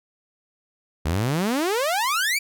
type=exponential sweep; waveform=sawtooth; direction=up; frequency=71.6 to 2399 Hz; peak=-17 dBFS; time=1.05-2.39 s; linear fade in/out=10 ms; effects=none